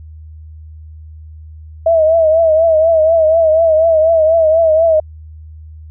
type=tone with vibrato; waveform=sine; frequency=644 Hz; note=E5; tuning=41 cents flat; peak=-7 dBFS; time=1.86-5 s; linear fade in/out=5 ms; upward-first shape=triangle; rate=4.1 Hz; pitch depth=77 cents each way; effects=added 78 Hz sine -31 dBFS peak until 5.9 s